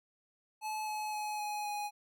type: tone with pitch steps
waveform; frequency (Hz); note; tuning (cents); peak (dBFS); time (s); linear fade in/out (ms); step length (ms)
square; 861 / 853.1 / 845.2 / 837.5 / 829.8; A5 / G#5 / G#5 / G#5 / G#5; -38 / +46 / +30 / +14 / -2; -36; 0.61-1.91; 50; 260
effects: none